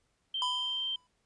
sine tone, 3136 Hz, G7, in tune, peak -31 dBFS, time 0.34-0.96 s, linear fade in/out 5 ms
square tone with exponential decay, 996 Hz, B5, 14 cents sharp, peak -30 dBFS, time 0.42-1.07 s, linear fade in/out 1 ms, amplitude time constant 140 ms
effects pink hiss -75 dBFS RMS until 1.25 s + resampled to 22050 Hz

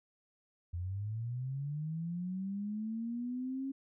sine linear sweep, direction up, 84 to 273.3 Hz, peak -35 dBFS, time 0.73-3.72 s, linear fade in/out 10 ms, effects none

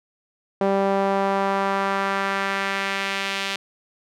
sawtooth tone with band-pass filter sweep, 196 Hz, G3, in tune, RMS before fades -23 dBFS, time 0.61-3.56 s, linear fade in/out 2 ms, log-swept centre 570 to 3100 Hz, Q 1.3, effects none

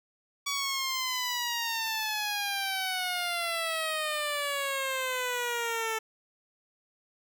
10% pulse exponential sweep, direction down, 1139 to 440 Hz, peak -21 dBFS, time 0.46-5.99 s, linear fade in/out 10 ms, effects none

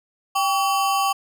square ring-modulated tone, 960 Hz, B5, 49 cents flat, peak -16 dBFS, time 0.35-1.13 s, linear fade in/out 10 ms, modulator 172 Hz, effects none

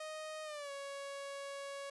sawtooth tone with pitch glide, 622.3 to 557.6 Hz, D#5 to C#5, 0 to +10 cents, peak -39 dBFS, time 0-1.9 s, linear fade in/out 5 ms, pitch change -190 cents, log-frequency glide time 0.44-0.71 s, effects resampled to 24000 Hz

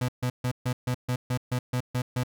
35% pulse tone bursts, 125 Hz, B2, 21 cents sharp, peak -23 dBFS, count 11, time 0.01-2.235 s, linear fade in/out 5 ms, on 75 ms, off 140 ms, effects none

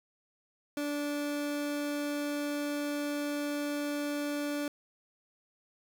30% pulse tone, 291 Hz, D4, 16 cents flat, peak -29 dBFS, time 0.77-4.68 s, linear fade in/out 2 ms, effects none

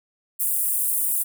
pink high-pass noise, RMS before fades -23 dBFS, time 0.39-1.24 s, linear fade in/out 20 ms, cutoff 8900 Hz, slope 48 dB/octave, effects none

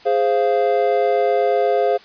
triangle chord, F minor, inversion first, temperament equal with one note detuned, 415.3 / 523.3 / 692 Hz, Ab4 / C5 / F5, 0 / 0 / -16 cents, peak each -17 dBFS, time 0.05-1.98 s, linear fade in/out 20 ms, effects white hiss -45 dBFS RMS until 2.04 s + resampled to 11025 Hz

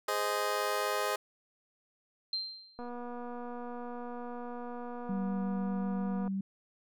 20% pulse chord, Ab major, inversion none, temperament just, 415.3 / 519.1 / 623 Hz, Ab4 / C5 / Eb5, 0 / -14 / +2 cents, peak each -30 dBFS, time 0.08-1.16 s, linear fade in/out 5 ms
sine tone with exponential decay, 4148 Hz, C8, 16 cents flat, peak -29 dBFS, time 2.33-2.89 s, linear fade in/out 2 ms, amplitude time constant 120 ms
click train, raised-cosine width 1 ms, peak -30 dBFS, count 845, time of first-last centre 2.79-6.278 s, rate 242 Hz
sine tone with vibrato, 194.2 Hz, G3, 16 cents flat, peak -31 dBFS, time 5.09-6.41 s, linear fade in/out 5 ms, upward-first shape sine, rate 5.4 Hz, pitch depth 9 cents each way
effects none

